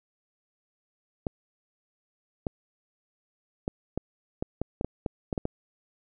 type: clicks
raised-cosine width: 2 ms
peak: -15 dBFS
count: 12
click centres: 1.268 / 2.468 / 3.679 / 3.976 / 4.425 / 4.616 / 4.811 / 4.846 / 5.062 / 5.328 / 5.378 / 5.454 s
effects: none